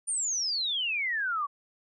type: exponential sweep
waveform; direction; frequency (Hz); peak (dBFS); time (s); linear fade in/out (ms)
sine; down; 9397 to 1111; -27; 0.07-1.47; 20
effects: none